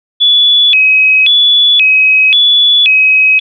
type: tone with vibrato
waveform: sine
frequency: 2953 Hz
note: F#7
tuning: 4 cents flat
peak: -4 dBFS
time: 0.2-3.4 s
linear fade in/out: 20 ms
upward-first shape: square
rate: 0.94 Hz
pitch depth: 260 cents each way
effects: none